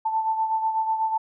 sine beating tone pair, 883 / 891.1 Hz, A5 / A5, +6 / +22 cents, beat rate 8.1 Hz, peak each -22 / -30 dBFS, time 0.05-1.18 s, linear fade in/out 10 ms, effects none

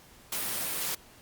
white high-pass noise, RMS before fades -32 dBFS, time 0.32-0.95 s, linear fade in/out 5 ms, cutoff 110 Hz, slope 24 dB/octave, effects pink hiss -55 dBFS RMS until 1.21 s + Opus 48 kbps

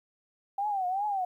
sine tone with vibrato, 779 Hz, G5, 11 cents flat, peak -27 dBFS, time 0.58-1.25 s, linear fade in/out 5 ms, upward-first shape triangle, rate 2.6 Hz, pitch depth 160 cents each way, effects 11-bit

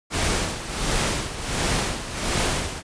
pink noise with tremolo, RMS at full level -22 dBFS, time 0.1-2.83 s, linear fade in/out 50 ms, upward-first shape sine, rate 1.4 Hz, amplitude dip 70%, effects resampled to 22050 Hz

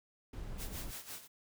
brown noise, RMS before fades -43 dBFS, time 0.33-0.91 s, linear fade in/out 5 ms
white noise with tremolo, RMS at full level -44 dBFS, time 0.57-1.28 s, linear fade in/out 50 ms, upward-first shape sine, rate 5.8 Hz, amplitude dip 75%
effects none

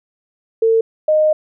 sine tone pair in turn, 450.3 / 617 Hz, A4 / D#5, +40 / -15 cents, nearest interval perfect fourth, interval 545 cents, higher second, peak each -10 dBFS, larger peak neither, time 0.62-0.81 / 1.08-1.33 s, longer second, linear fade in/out 5 ms, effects none

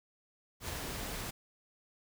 pink noise with ADSR envelope, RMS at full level -38 dBFS, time 0.6-1.31 s, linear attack 86 ms, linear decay 16 ms, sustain -2 dB, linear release 10 ms, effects none

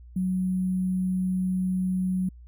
sine tone with sample-and-hold, 185 Hz, F#3, in tune, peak -23 dBFS, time 0.16-2.29 s, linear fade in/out 5 ms, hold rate 11025 Hz, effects added 60 Hz sine -44 dBFS peak until 2.47 s

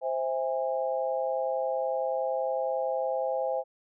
sine chord, C augmented, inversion none, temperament just, 523.3 / 654.1 / 817.6 Hz, C5 / E5 / G#5, 0 / -14 / -27 cents, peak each -29 / -32 / -33 dBFS, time 0.01-3.64 s, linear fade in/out 50 ms, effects none

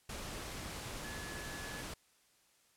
sine tone in noise, 1708 Hz, G#6, 48 cents sharp, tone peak -48 dBFS, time 1.04-1.82 s, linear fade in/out 5 ms, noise pink, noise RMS -44 dBFS, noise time 0.09-1.94 s, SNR -7 dB, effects white hiss -70 dBFS RMS until 2.76 s + low-pass 11000 Hz 12 dB/octave

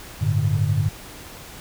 sine chord, G suspended second, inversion none, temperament equal, 98 / 110 / 146.83 Hz, G2 / A2 / D3, 0 / 0 / 0 cents, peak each -22 dBFS, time 0.21-0.89 s, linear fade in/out 10 ms, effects pink hiss -40 dBFS RMS until 1.6 s

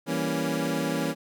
25% pulse chord, E diminished seventh, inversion none, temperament equal, 164.81 / 196 / 233.1 / 277.2 Hz, E3 / G3 / Bb3 / Db4, 0 / 0 / 0 / 0 cents, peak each -27 / -31 / -28 / -26 dBFS, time 0.06-1.15 s, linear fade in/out 50 ms, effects none

